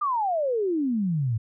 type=exponential sweep; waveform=sine; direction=down; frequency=1234 to 105.7 Hz; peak=-22 dBFS; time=0.01-1.38 s; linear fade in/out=10 ms; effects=none